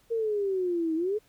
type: exponential two-way sweep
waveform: sine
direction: down then up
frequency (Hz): 466.2 to 314.8 to 441.2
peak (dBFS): -25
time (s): 0.1-1.19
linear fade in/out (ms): 20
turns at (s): 0.95
effects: pink hiss -64 dBFS RMS until 1.28 s